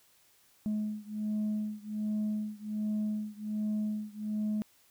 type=beating tone pair; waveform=sine; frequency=211.9 / 213.2 Hz; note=G#3 / G#3; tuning=+35 / +46 cents; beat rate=1.3 Hz; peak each=-32 / -33 dBFS; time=0.66-4.62 s; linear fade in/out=0 ms; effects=tanh soft clip ceiling -27 dBFS + white hiss -65 dBFS RMS until 4.9 s